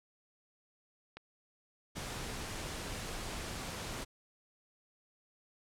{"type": "click", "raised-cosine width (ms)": 0.3, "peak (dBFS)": -30, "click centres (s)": 1.17}
{"type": "noise", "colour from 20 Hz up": "pink", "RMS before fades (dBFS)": -41, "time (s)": [1.95, 4.05], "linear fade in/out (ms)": 20}
{"effects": ["low-pass 10000 Hz 12 dB/octave"]}